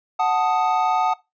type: chord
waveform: triangle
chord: D# diminished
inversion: first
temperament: equal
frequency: 740 / 880 / 1244.5 Hz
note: F#5 / A5 / D#6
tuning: 0 / 0 / 0 cents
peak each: -18 / -20 / -22 dBFS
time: 0.19-1.14 s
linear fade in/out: 10 ms
effects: noise-tail reverb RT60 0.2 s tail -19 dB re dry + resampled to 16000 Hz